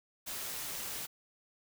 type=noise; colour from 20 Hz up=white; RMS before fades=-40 dBFS; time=0.26-1.07 s; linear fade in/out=20 ms; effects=none